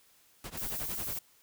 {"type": "noise with tremolo", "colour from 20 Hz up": "pink", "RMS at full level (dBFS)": -39, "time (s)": [0.44, 1.18], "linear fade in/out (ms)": 2, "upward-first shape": "triangle", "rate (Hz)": 11, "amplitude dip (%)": 100}
{"type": "noise", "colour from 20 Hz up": "violet", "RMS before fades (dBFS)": -37, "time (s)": [0.57, 1.19], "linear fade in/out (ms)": 5}
{"effects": ["white hiss -64 dBFS RMS until 1.42 s"]}